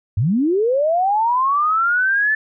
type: linear sweep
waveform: sine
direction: up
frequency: 87.3 to 1760 Hz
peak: -14 dBFS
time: 0.17-2.35 s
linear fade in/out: 5 ms
effects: none